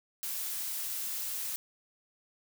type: noise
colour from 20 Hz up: blue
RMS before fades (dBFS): -36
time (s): 0.23-1.56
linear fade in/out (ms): 0
effects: none